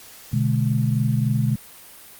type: chord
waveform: sine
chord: G# diminished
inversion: first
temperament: equal with one note detuned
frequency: 123.47 / 146.83 / 210.9 Hz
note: B2 / D3 / G#3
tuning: 0 / 0 / +27 cents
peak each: -20 / -23 / -24 dBFS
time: 0.33-1.56 s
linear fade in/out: 5 ms
effects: white hiss -44 dBFS RMS until 2.19 s + Opus 48 kbps